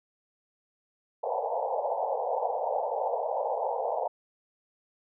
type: band-pass noise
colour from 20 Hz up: pink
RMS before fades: -30 dBFS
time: 1.23-4.08 s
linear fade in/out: 10 ms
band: 470 to 930 Hz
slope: 96 dB/octave
effects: none